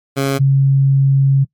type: tone pair in turn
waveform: 15% pulse / sine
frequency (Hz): 137.3 / 136.64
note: C#3 / C#3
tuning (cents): -16 / -25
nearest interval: unison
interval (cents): 9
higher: first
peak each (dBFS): -8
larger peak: neither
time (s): 0.16-0.39 / 0.39-1.45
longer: second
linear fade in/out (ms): 20
effects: noise-tail reverb RT60 0.1 s tail -21 dB re dry + MP3 96 kbps